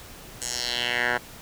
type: tone with band-pass filter sweep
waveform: 10% pulse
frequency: 121.6 Hz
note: B2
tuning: 26 cents flat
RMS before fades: -27 dBFS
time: 0.41-1.18 s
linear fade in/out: 10 ms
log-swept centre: 8000 to 1300 Hz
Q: 2.6
effects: pink hiss -44 dBFS RMS until 1.41 s